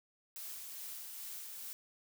blue noise with tremolo, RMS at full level -45 dBFS, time 0.36-1.73 s, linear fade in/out 0 ms, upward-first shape sine, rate 2.4 Hz, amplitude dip 25%, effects none

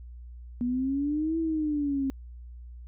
sine exponential two-way sweep, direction up then down, 240 to 329.6 to 266.4 Hz, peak -25 dBFS, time 0.61-2.1 s, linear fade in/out 0 ms, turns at 1.38 s, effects added 60 Hz sine -41 dBFS peak until 2.87 s

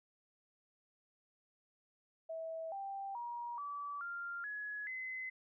sine tone with pitch steps, 650 / 786.5 / 951.7 / 1151.5 / 1393.3 / 1685.9 / 2040 Hz, E5 / G5 / A#5 / D6 / F6 / G#6 / C7, -24 / +6 / +36 / -34 / -4 / +26 / -44 cents, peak -40 dBFS, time 2.29-5.3 s, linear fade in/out 10 ms, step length 430 ms, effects none

